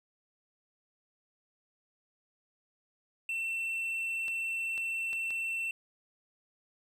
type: tone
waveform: triangle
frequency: 2692 Hz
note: E7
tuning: 36 cents sharp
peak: -30 dBFS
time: 3.29-5.71 s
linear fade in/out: 2 ms
type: clicks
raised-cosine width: 0.2 ms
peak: -29 dBFS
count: 4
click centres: 4.282 / 4.778 / 5.131 / 5.306 s
effects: none